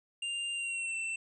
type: tone with pitch glide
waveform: square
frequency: 2794 to 2683 Hz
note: F7 to E7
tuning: 0 to +30 cents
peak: -34 dBFS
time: 0.22-1.16 s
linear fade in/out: 5 ms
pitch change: -70 cents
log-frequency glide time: 0.53-0.96 s
effects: resampled to 24000 Hz